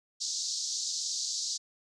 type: band-pass noise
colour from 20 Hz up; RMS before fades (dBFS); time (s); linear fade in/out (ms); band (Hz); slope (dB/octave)
white; -34; 0.2-1.58; 20; 4100 to 6900; 48
effects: none